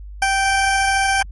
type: tone with ADSR envelope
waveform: 20% pulse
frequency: 780 Hz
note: G5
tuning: 9 cents flat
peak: -8 dBFS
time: 0.22-1.23 s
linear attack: 4 ms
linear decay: 37 ms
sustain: -3 dB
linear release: 11 ms
effects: added 50 Hz sine -32 dBFS peak until 1.31 s + AAC 32 kbps